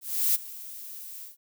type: noise with ADSR envelope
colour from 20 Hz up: violet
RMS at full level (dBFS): -22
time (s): 0.01-1.37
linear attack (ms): 340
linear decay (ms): 17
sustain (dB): -19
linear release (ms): 140
effects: none